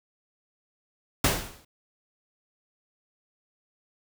pink noise with exponential decay, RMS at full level -19 dBFS, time 1.24-1.65 s, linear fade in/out 5 ms, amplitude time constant 87 ms, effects none

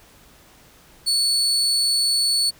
35% pulse tone, 4435 Hz, C#8, in tune, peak -16 dBFS, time 1.06-2.51 s, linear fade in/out 20 ms, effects pink hiss -51 dBFS RMS until 2.59 s

